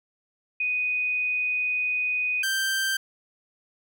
sine / sawtooth tone pair in turn, 2489 / 1568 Hz, D#7 / G6, 0 / 0 cents, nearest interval minor sixth, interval 800 cents, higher first, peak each -23 / -20 dBFS, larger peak second, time 0.6-2.43 / 2.43-2.97 s, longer first, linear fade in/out 5 ms, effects none

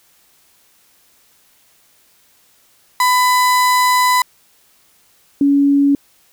35% pulse / sine tone pair in turn, 1000 / 281.7 Hz, B5 / C#4, +21 / +28 cents, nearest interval octave + minor seventh, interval 2193 cents, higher first, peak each -9 dBFS, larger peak neither, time 3-4.22 / 5.41-5.95 s, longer first, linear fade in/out 2 ms, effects white hiss -54 dBFS RMS until 6.32 s

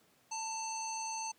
harmonic tone with a mistuned harmonic, 888 Hz, A5, 16 cents sharp, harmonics 1 / 3 / 5 / 7 / 9, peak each -39 / -48 / -48 / -41 / -53 dBFS, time 0.31-1.32 s, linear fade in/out 10 ms, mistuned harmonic 9, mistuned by +25 cents, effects pink hiss -68 dBFS RMS until 1.38 s + high-pass 150 Hz 12 dB/octave

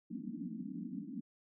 white band-pass noise, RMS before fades -43 dBFS, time 0.1-1.21 s, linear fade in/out 10 ms, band 170 to 300 Hz, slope 96 dB/octave, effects none

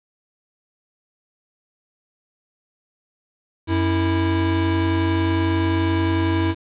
square tone pair together, 92 / 327.2 Hz, F#2 / E4, -9 / -13 cents, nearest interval octave + minor seventh, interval 2196 cents, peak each -21 dBFS, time 3.67-6.55 s, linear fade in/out 50 ms, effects resampled to 8000 Hz + 7-bit

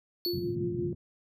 square tone with exponential decay, 4435 Hz, C#8, in tune, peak -28 dBFS, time 0.25-0.55 s, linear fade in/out 0 ms, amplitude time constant 65 ms
sine tone with tremolo, 350.4 Hz, F4, 6 cents sharp, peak -29 dBFS, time 0.26-0.93 s, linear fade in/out 2 ms, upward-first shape sine, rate 5.7 Hz, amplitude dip 40%
pink band-pass noise, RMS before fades -36 dBFS, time 0.33-0.95 s, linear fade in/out 5 ms, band 110 to 200 Hz, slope 24 dB/octave
effects none

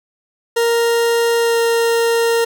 40% pulse tone with pitch glide, 466.2 to 463.2 Hz, A#4 to A#4, 0 to -11 cents, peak -12 dBFS, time 0.56-2.45 s, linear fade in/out 10 ms, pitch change -11 cents, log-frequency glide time 1.38-1.58 s, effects none

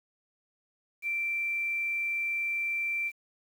sine tone with quantisation, 2349 Hz, D7, in tune, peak -28 dBFS, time 1.02-3.12 s, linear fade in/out 50 ms, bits 9, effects none

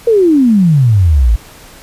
sine exponential sweep, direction down, 480.9 to 51.4 Hz, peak -5 dBFS, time 0.07-1.36 s, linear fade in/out 5 ms, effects pink hiss -37 dBFS RMS until 1.82 s + resampled to 32000 Hz

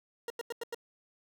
40% pulse tone bursts, 468.9 Hz, A#4, 10 cents sharp, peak -34 dBFS, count 5, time 0.28-0.746 s, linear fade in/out 2 ms, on 22 ms, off 89 ms, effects none

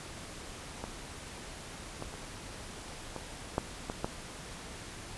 clicks, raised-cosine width 1 ms, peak -22 / -23 / -30 / -24 / -14 / -20 / -17 dBFS, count 7, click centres 0.84 / 2.024 / 2.14 / 3.163 / 3.581 / 3.899 / 4.045 s, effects pink hiss -45 dBFS RMS until 5.17 s + resampled to 24000 Hz

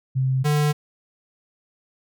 sine / square tone pair in turn, 131.3 / 148.71 Hz, C3 / D3, +6 / +22 cents, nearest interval major second, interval 216 cents, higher second, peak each -18 dBFS, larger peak neither, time 0.15-0.44 / 0.44-0.73 s, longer neither, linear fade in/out 20 ms, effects none

